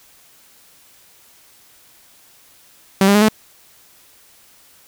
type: tone with pitch steps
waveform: sawtooth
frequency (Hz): 193.6 / 201 / 208.7 / 216.7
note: G3 / G3 / G#3 / A3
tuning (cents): -21 / +44 / +9 / -26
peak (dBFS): -6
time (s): 3.01-3.286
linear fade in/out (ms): 2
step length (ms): 69
effects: white hiss -50 dBFS RMS until 4.87 s